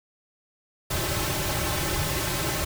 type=noise with comb filter; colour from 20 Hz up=pink; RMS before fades=-27 dBFS; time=0.9-2.65 s; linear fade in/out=10 ms; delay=4.2 ms; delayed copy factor=-0.85; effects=none